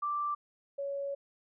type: tone pair in turn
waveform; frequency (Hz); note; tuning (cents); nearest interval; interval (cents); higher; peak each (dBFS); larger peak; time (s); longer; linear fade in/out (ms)
sine; 1174.7 / 559.2; D6 / C#5; 0 / +15; octave + minor second; 1285; first; -30 / -33; first; 0.02-0.35 / 0.78-1.15; second; 10
effects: none